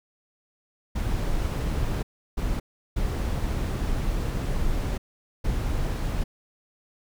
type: noise bursts at uneven times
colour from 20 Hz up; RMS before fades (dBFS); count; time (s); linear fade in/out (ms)
brown; -26; 4; 0.95-2.03 / 2.37-2.6 / 2.96-4.98 / 5.44-6.24; 10
effects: none